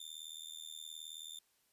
sawtooth tone with amplitude modulation, 3569 Hz, A7, 24 cents sharp, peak -39 dBFS, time 0-1.39 s, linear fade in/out 5 ms, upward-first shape sine, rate 78.9 Hz, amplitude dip 100%, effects white hiss -75 dBFS RMS until 1.72 s + resampled to 32000 Hz

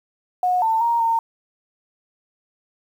sine tone with pitch steps, 727 / 894 / 935 / 914 Hz, F#5 / A5 / A#5 / A#5, -31 / +27 / +5 / -34 cents, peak -16 dBFS, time 0.43-1.19 s, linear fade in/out 2 ms, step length 190 ms, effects 8-bit

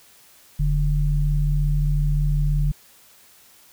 sine tone pair together, 41.2 / 146.83 Hz, E1 / D3, 0 / 0 cents, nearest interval octave + minor seventh, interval 2200 cents, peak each -19 / -21 dBFS, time 0.59-2.72 s, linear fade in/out 10 ms, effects white hiss -52 dBFS RMS until 3.72 s

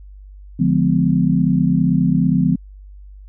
sine chord, D diminished seventh, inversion none, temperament just, 146.83 / 176.2 / 211.4 / 253.7 Hz, D3 / F3 / Ab3 / Cb4, 0 / +16 / +31 / +47 cents, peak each -19 / -16 / -21 / -18 dBFS, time 0.59-2.56 s, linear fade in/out 10 ms, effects added 49 Hz sine -36 dBFS peak until 3.28 s

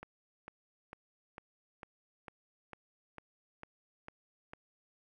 click train, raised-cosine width 0.5 ms, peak -30 dBFS, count 11, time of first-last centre 0.03-4.535 s, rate 2.22 Hz, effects 11-bit

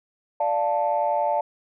sine chord, D minor, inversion none, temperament equal, 587.3 / 698.5 / 880 Hz, D5 / F5 / A5, 0 / 0 / 0 cents, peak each -24 / -25 / -23 dBFS, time 0.4-1.41 s, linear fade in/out 5 ms, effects tanh soft clip ceiling -12 dBFS

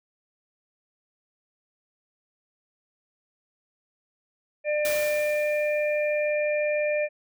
harmonic tone, 598 Hz, D5, 31 cents sharp, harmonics 1 / 3 / 4, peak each -23 / -36 / -31 dBFS, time 4.64-7.09 s, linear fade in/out 50 ms
white noise with exponential decay, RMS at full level -31 dBFS, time 4.85-6.33 s, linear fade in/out 0 ms, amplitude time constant 320 ms
effects none

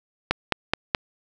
click train, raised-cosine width 0.3 ms, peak -3 dBFS, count 4, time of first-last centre 0.31-0.948 s, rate 4.7 Hz, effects none

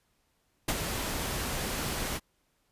pink noise with ADSR envelope, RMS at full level -26 dBFS, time 0.68-2.2 s, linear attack 8 ms, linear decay 43 ms, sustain -7 dB, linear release 43 ms, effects pink hiss -73 dBFS RMS until 2.71 s + resampled to 32000 Hz

